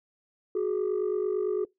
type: tone pair together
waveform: sine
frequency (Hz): 370.3 / 419.2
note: F#4 / G#4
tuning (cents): +1 / +16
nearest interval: major second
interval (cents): 215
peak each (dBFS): -26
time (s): 0.55-1.65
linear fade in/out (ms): 5
effects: noise-tail reverb RT60 0.2 s tail -25 dB re dry + tanh soft clip ceiling -22 dBFS